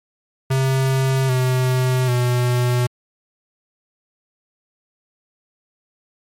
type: tone with pitch steps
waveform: square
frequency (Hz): 133 / 128.03 / 123.24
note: C3 / C3 / B2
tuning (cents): +29 / -37 / -3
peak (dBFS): -16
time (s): 0.5-2.87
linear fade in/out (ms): 10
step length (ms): 790
effects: MP3 64 kbps